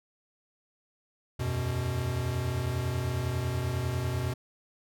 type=chord; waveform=square; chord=E suspended second; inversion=none; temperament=equal with one note detuned; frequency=82.41 / 92.5 / 124.4 Hz; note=E2 / F#2 / B2; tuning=0 / 0 / +13 cents; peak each=-37 / -35 / -31 dBFS; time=1.39-4.34 s; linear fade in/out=10 ms; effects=none